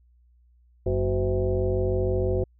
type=tone with frequency modulation; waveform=sine; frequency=233.1 Hz; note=A#3; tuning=in tune; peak=-21 dBFS; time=0.86-2.44 s; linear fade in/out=5 ms; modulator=140 Hz; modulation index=2.2; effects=added 60 Hz sine -56 dBFS peak until 2.59 s